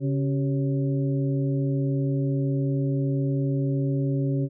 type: harmonic tone with a mistuned harmonic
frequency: 138.59 Hz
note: C#3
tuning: in tune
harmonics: 1 / 2 / 3 / 4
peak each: -23 / -28 / -33 / -37 dBFS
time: 0-4.49 s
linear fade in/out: 50 ms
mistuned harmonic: 3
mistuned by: -110 cents
effects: none